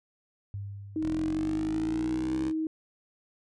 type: tone with exponential decay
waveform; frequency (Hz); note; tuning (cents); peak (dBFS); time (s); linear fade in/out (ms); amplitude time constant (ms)
sine; 100; G2; +35; -32; 0.54-2.02; 0; 320
type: tone with pitch glide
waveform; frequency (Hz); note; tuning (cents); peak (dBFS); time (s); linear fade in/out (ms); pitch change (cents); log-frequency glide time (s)
sine; 314.1 to 316.5; D#4 to D#4; +16 to +30; -27; 0.96-2.67; 2; +14; 1.55-1.91
type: linear sweep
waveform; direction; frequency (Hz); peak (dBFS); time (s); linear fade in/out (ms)
10% pulse; up; 40.1 to 68.8; -28; 1-2.53; 50
effects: resampled to 22050 Hz